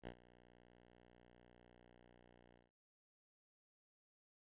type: tone with ADSR envelope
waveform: 5% pulse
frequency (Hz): 60.3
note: B1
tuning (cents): -41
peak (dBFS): -35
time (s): 0.02-2.71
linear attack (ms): 51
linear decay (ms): 72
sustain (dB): -19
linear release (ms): 170
effects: resampled to 8000 Hz